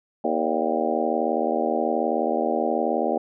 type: harmonic tone with a mistuned harmonic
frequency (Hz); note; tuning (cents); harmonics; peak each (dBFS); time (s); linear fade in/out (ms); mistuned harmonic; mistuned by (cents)
78.8; D#2; +23; 3 / 4 / 5 / 6 / 7 / 8 / 9 / 10; -29 / -29 / -29 / -29 / -29 / -29 / -29 / -29; 0.24-3.18; 5; 8; -75
effects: none